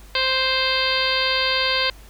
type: harmonic tone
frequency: 523.3 Hz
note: C5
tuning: in tune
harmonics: 1 / 2 / 3 / 4 / 5 / 6 / 7 / 8 / 9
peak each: -27 / -27 / -27 / -27 / -27 / -27 / -27 / -27 / -27 dBFS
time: 0.15-1.9 s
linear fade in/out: 2 ms
effects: added 50 Hz sine -42 dBFS peak until 2.09 s + pink hiss -49 dBFS RMS until 2.09 s